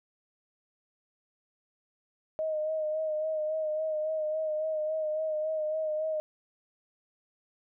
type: tone with vibrato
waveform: sine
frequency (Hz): 622.3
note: D#5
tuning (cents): 0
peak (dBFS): -28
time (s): 2.39-6.2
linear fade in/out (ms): 0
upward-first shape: sine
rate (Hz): 3.6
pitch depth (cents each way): 32
effects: none